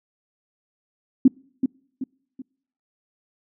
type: tone with echo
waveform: sine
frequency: 261.6 Hz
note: C4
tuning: in tune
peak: -8 dBFS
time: 1.25-1.28 s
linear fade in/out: 5 ms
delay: 380 ms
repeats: 3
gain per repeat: -8 dB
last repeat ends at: 2.42 s
effects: noise-tail reverb RT60 0.6 s tail -26 dB re dry